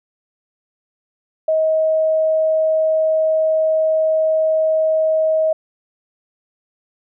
sine tone, 633 Hz, D#5, 30 cents sharp, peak -13 dBFS, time 1.48-5.53 s, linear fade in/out 5 ms, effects none

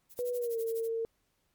violet noise with tremolo, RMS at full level -44 dBFS, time 0.09-0.89 s, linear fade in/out 50 ms, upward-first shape sine, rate 12 Hz, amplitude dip 100%
sine tone with pitch glide, 490 to 454.6 Hz, B4 to A#4, -14 to -43 cents, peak -30 dBFS, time 0.19-1.05 s, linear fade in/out 0 ms, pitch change -129 cents, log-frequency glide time 0.37-0.58 s
effects pink hiss -75 dBFS RMS until 1.54 s + MP3 96 kbps

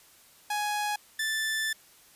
sawtooth tone pair in turn, 834 / 1760.1 Hz, G#5 / A6, +7 / 0 cents, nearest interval octave + minor second, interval 1293 cents, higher second, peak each -24 dBFS, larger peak neither, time 0.5-0.96 / 1.19-1.73 s, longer second, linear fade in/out 5 ms, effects white hiss -57 dBFS RMS until 2.15 s + resampled to 32000 Hz

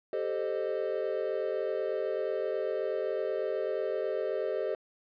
triangle chord, A half-diminished seventh, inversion third, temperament equal with one note detuned, 392 / 440 / 523.3 / 614 Hz, G4 / A4 / C5 / Eb5, 0 / 0 / 0 / -23 cents, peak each -33 dBFS, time 0.13-4.75 s, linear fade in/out 2 ms, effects resampled to 11025 Hz

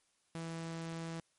sawtooth tone, 164.81 Hz, E3, in tune, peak -36 dBFS, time 0.35-1.2 s, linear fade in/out 0 ms, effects white hiss -75 dBFS RMS until 1.38 s + MP3 48 kbps

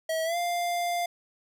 square tone with pitch glide, 644 to 698.2 Hz, E5 to F5, -41 to -1 cents, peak -27 dBFS, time 0.09-1.06 s, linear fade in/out 5 ms, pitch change +140 cents, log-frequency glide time 0.24-0.37 s, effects none

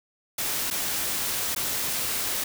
white noise with dropouts, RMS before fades -28 dBFS, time 0.38-2.44 s, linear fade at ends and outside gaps 5 ms, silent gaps 0.703-0.709 / 1.549-1.561 s, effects none

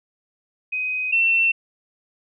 sine tone pair in turn, 2512 / 2697 Hz, D#7 / E7, +16 / +39 cents, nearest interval minor second, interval 123 cents, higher second, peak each -22 / -15 dBFS, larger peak second, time 0.72-1.12 / 1.12-1.52 s, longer neither, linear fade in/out 10 ms, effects none

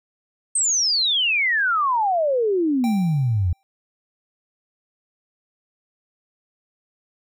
sine exponential sweep, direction down, 8510 to 82.41 Hz, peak -17 dBFS, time 0.55-3.53 s, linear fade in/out 5 ms
square tone with exponential decay, 784 Hz, G5, in tune, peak -27 dBFS, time 2.84-3.63 s, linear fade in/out 0 ms, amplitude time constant 170 ms
effects none

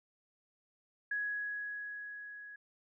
sine tone with level ramp, 1671 Hz, G#6, 10 cents sharp, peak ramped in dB -32 to -47 dBFS, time 1.11-2.56 s, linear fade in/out 5 ms, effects none

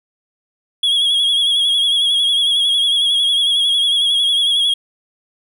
triangle tone with vibrato, 3322 Hz, G#7, in tune, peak -11 dBFS, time 0.83-4.74 s, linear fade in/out 5 ms, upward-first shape sine, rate 11 Hz, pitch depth 47 cents each way, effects none

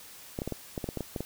clicks, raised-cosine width 2 ms, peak -19 dBFS, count 11, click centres 0.389 / 0.419 / 0.476 / 0.523 / 0.778 / 0.842 / 0.889 / 0.973 / 1.007 / 1.162 / 1.206 s, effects white hiss -49 dBFS RMS until 1.25 s

